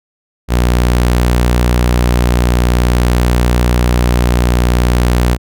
sawtooth tone, 60.5 Hz, B1, 35 cents flat, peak -5 dBFS, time 0.48-5.38 s, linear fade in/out 50 ms, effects none

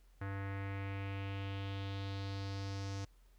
square tone with low-pass filter sweep, 98.3 Hz, G2, 5 cents sharp, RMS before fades -41 dBFS, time 0.21-3.05 s, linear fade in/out 5 ms, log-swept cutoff 1700 to 6000 Hz, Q 2.8, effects added 43 Hz sine -61 dBFS peak until 3.38 s + pink hiss -74 dBFS RMS until 3.38 s

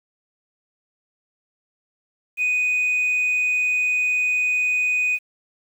sine tone, 2489 Hz, D#7, in tune, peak -16 dBFS, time 2.37-5.19 s, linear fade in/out 50 ms, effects tanh soft clip ceiling -16 dBFS + 8-bit

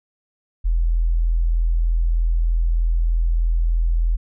sine tone, 41.62 Hz, E1, 17 cents sharp, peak -15 dBFS, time 0.64-4.17 s, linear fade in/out 20 ms, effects none

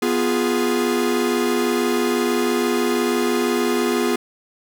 45% pulse chord, F diminished, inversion second, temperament equal, 246.9 / 349.2 / 415.3 Hz, Cb4 / F4 / Ab4, 0 / 0 / 0 cents, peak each -22 dBFS, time 0.02-4.16 s, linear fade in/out 5 ms, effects none

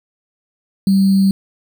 sine tone with sample-and-hold, 193.9 Hz, G3, 19 cents flat, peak -9 dBFS, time 0.87-1.31 s, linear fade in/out 2 ms, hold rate 4410 Hz, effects none

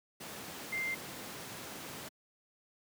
sine tone in noise, 2093 Hz, C7, in tune, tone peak -33 dBFS, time 0.72-0.95 s, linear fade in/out 10 ms, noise pink, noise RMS -44 dBFS, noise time 0.2-2.09 s, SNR +8 dB, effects high-pass 150 Hz 12 dB/octave

